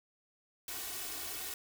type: noise with comb filter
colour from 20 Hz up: white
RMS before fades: -41 dBFS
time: 0.68-1.54 s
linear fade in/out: 2 ms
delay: 2.7 ms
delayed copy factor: +1
effects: none